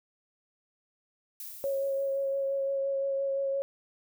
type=noise with exponential decay; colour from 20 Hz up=violet; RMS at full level=-40 dBFS; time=1.4-2.78 s; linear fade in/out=2 ms; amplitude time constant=300 ms
type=tone with vibrato; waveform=sine; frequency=548 Hz; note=C#5; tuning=20 cents flat; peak=-27 dBFS; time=1.64-3.62 s; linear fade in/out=0 ms; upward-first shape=sine; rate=5.8 Hz; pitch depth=14 cents each way
effects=none